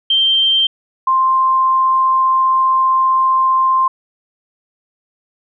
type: tone pair in turn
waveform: sine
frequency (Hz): 3144 / 1049.2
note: G7 / C6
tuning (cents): +4 / +4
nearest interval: octave + perfect fifth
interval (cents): 1900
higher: first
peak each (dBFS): -10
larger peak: neither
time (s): 0.1-0.67 / 1.07-3.88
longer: second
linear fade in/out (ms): 5
effects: none